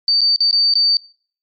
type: tone with dropouts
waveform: sine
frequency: 4598 Hz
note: D8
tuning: 37 cents flat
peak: -11 dBFS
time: 0.08-0.97 s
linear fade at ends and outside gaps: 1 ms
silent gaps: 0.208-0.215 / 0.361-0.405 / 0.511-0.528 / 0.738-0.754 s
effects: noise-tail reverb RT60 0.5 s tail -23 dB re dry + MP3 64 kbps